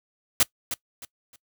white noise with echo, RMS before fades -18 dBFS, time 0.4-0.43 s, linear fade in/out 2 ms, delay 310 ms, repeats 3, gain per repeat -11 dB, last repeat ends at 1.36 s, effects noise-tail reverb RT60 0.1 s tail -22 dB re dry

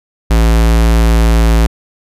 square tone, 56.2 Hz, A1, 37 cents sharp, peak -7 dBFS, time 0.3-1.67 s, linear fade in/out 10 ms, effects resampled to 32000 Hz

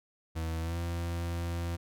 40% pulse tone with pitch glide, 81.3 to 85.34 Hz, E2 to F2, -23 to -39 cents, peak -31 dBFS, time 0.35-1.77 s, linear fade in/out 20 ms, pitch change +84 cents, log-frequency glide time 0.61-0.77 s, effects none

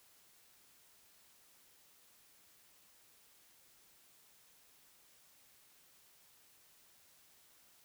silence, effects white hiss -66 dBFS RMS until 7.84 s

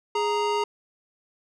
square tone pair together, 415.3 / 932.3 Hz, G#4 / A#5, 0 / 0 cents, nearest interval octave + major second, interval 1400 cents, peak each -26 dBFS, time 0.15-0.64 s, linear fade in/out 5 ms, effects low-pass 5000 Hz 12 dB/octave

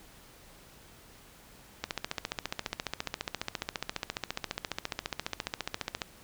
click train, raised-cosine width 0.2 ms, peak -14 dBFS, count 62, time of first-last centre 1.84-6.018 s, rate 14.6 Hz, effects pink hiss -55 dBFS RMS until 6.23 s

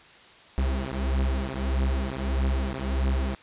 45% pulse beating tone pair, 65.41 / 67.01 Hz, C2 / C2, 0 / +42 cents, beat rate 1.6 Hz, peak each -27 dBFS, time 0.58-3.35 s, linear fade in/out 0 ms, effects white hiss -51 dBFS RMS until 3.42 s + resampled to 8000 Hz

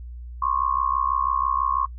sine tone with amplitude modulation, 1088 Hz, C#6, 33 cents flat, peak -16 dBFS, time 0.42-1.86 s, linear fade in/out 5 ms, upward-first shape sine, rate 66.1 Hz, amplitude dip 100%, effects noise-tail reverb RT60 0.1 s tail -23 dB re dry + added 60 Hz sine -34 dBFS peak until 1.98 s

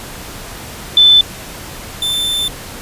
sine / 45% pulse tone pair in turn, 3520 / 3544 Hz, A7 / A7, 0 / +12 cents, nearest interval unison, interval 12 cents, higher second, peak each -4 / -15 dBFS, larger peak first, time 0.97-1.21 / 2.02-2.48 s, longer second, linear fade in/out 2 ms, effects pink hiss -30 dBFS RMS until 2.81 s + resampled to 32000 Hz

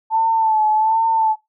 sine tone with vibrato, 880 Hz, A5, in tune, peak -13 dBFS, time 0.1-1.36 s, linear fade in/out 50 ms, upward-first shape sine, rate 1.3 Hz, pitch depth 46 cents each way, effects noise-tail reverb RT60 0.2 s tail -24 dB re dry

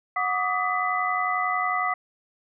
sine tone cluster, 731 / 1155 / 1246 / 2000 Hz, F#5 / D6 / D#6 / B6, -21 / -29 / +2 / +21 cents, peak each -28 dBFS, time 0.16-1.94 s, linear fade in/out 5 ms, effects none

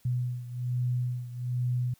sine beating tone pair, 123.47 / 124.67 Hz, B2 / B2, 0 / +17 cents, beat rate 1.2 Hz, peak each -29 / -33 dBFS, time 0.05-1.94 s, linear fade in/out 5 ms, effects white hiss -64 dBFS RMS until 1.99 s

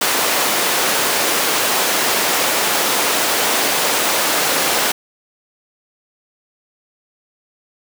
pink high-pass noise, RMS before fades -17 dBFS, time 0.01-4.92 s, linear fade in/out 5 ms, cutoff 430 Hz, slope 12 dB/octave, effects none

